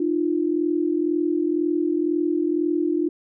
sine tone pair together, 304.8 / 346.8 Hz, D#4 / F4, -36 / -12 cents, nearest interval major second, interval 224 cents, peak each -22 dBFS, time 0-3.09 s, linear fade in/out 5 ms, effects none

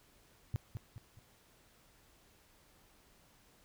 sine tone with echo, 109.9 Hz, A2, 2 cents flat, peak -30 dBFS, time 0.54-0.56 s, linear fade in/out 0 ms, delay 210 ms, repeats 3, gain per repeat -7 dB, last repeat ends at 1.19 s, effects pink hiss -66 dBFS RMS until 3.64 s

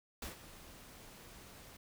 pink noise with ADSR envelope, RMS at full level -42 dBFS, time 0.22-1.77 s, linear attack 4 ms, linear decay 130 ms, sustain -13 dB, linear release 7 ms, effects none

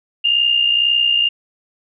sine tone pair together, 2805 / 2867 Hz, F7 / F7, +7 / +45 cents, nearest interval unison, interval 38 cents, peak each -13 / -20 dBFS, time 0.24-1.29 s, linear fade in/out 10 ms, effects none

